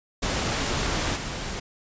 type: noise with level steps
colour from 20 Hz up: pink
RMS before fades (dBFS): -26 / -32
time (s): 0.22-1.6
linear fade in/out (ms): 10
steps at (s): 1.15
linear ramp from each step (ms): 20
effects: resampled to 16000 Hz